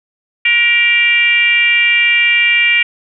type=tone with frequency modulation; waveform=sine; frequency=2349 Hz; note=D7; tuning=in tune; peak=-8 dBFS; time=0.45-2.83 s; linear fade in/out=5 ms; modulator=450 Hz; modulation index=1; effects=none